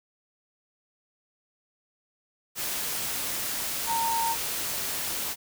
sine tone in noise, 917 Hz, A#5, 29 cents flat, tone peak -25 dBFS, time 3.86-4.36 s, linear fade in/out 50 ms, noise white, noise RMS -31 dBFS, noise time 2.55-5.36 s, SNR +3 dB, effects none

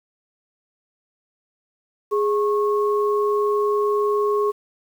sine tone pair together, 415.3 / 1093.5 Hz, G#4 / C#6, 0 / -24 cents, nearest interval octave + perfect fourth, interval 1676 cents, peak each -18 / -24 dBFS, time 2.11-4.52 s, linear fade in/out 20 ms, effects 8-bit

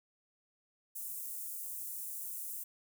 white high-pass noise, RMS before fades -42 dBFS, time 0.95-2.64 s, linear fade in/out 10 ms, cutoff 8400 Hz, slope 24 dB/octave, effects none

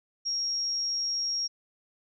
sine tone, 5588 Hz, F8, in tune, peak -27 dBFS, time 0.25-1.48 s, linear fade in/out 20 ms, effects none

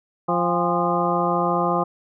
harmonic tone with a mistuned harmonic, 174.61 Hz, F3, in tune, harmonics 1 / 2 / 3 / 4 / 5 / 6 / 7, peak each -26 / -26 / -26 / -26 / -26 / -26 / -26 dBFS, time 0.28-1.84 s, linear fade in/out 10 ms, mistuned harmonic 5, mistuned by -110 cents, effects none

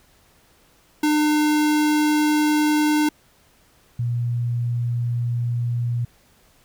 square / sine tone pair in turn, 301.7 / 119.73 Hz, D4 / A#2, +47 / +47 cents, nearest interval octave + major third, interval 1600 cents, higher first, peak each -17 / -20 dBFS, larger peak first, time 1.03-3.09 / 3.99-6.05 s, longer neither, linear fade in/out 5 ms, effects pink hiss -57 dBFS RMS until 6.64 s

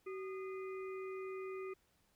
harmonic tone with a mistuned harmonic, 409.1 Hz, G#4, 26 cents flat, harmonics 1 / 3 / 5 / 6, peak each -42 / -52 / -57 / -57 dBFS, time 0.06-1.74 s, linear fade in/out 10 ms, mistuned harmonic 1, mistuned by -130 cents, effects pink hiss -75 dBFS RMS until 2.15 s

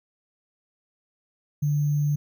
sine tone with sample-and-hold, 146.7 Hz, D3, 2 cents flat, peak -20 dBFS, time 1.62-2.16 s, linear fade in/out 10 ms, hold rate 6300 Hz, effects none

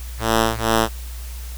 5% pulse ring-modulated tone, 112.3 Hz, A2, 36 cents sharp, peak -3 dBFS, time 0.17-0.89 s, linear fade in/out 50 ms, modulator 111 Hz, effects added 60 Hz sine -29 dBFS peak until 1.57 s + white hiss -41 dBFS RMS until 1.57 s

